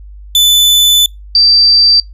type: tone pair in turn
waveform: 40% pulse / sine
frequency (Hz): 3500 / 4672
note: A7 / D8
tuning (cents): -10 / -10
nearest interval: perfect fourth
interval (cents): 500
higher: second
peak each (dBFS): -4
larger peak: neither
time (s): 0.35-1.06 / 1.35-2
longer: first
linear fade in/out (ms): 2
effects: noise-tail reverb RT60 0.2 s tail -26 dB re dry + added 50 Hz sine -29 dBFS peak until 2.13 s